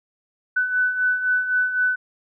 sine beating tone pair, 1496 / 1499.9 Hz, F#6 / F#6, +19 / +23 cents, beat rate 3.9 Hz, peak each -26 / -19 dBFS, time 0.56-1.96 s, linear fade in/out 10 ms, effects none

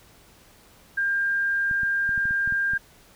sine tone, 1600 Hz, G6, 35 cents sharp, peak -21 dBFS, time 0.97-2.78 s, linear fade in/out 10 ms
clicks, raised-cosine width 5 ms, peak -26 dBFS, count 9, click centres 1.712 / 1.833 / 2.092 / 2.178 / 2.255 / 2.309 / 2.476 / 2.524 / 2.735 s
effects pink hiss -54 dBFS RMS until 3.15 s

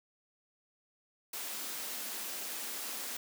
white high-pass noise, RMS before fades -40 dBFS, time 1.33-3.17 s, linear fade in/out 5 ms, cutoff 190 Hz, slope 96 dB/octave, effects none

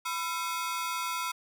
sawtooth ring-modulated tone, 1174.7 Hz, D6, in tune, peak -24 dBFS, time 0.05-1.32 s, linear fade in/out 10 ms, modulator 177 Hz, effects none

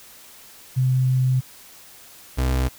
sine / 35% pulse tone pair in turn, 129 / 64.5 Hz, C3 / C2, -24 / -24 cents, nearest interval octave, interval 1200 cents, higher first, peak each -16 / -17 dBFS, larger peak first, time 0.76-1.41 / 2.37-2.69 s, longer first, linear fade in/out 20 ms, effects white hiss -46 dBFS RMS until 2.78 s

